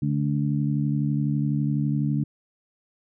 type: harmonic tone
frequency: 72 Hz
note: D2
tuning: 34 cents flat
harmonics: 2 / 3 / 4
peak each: -23 / -27 / -29 dBFS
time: 0.02-2.24 s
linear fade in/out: 5 ms
effects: none